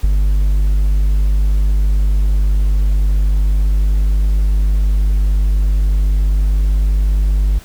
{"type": "tone with ADSR envelope", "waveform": "triangle", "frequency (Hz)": 49.98, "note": "G1", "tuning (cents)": 34, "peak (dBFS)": -3, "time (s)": [0.03, 7.59], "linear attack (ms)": 15, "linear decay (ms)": 7, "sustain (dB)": -5, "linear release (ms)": 8, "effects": ["tanh soft clip ceiling 0 dBFS", "pink hiss -41 dBFS RMS until 7.64 s"]}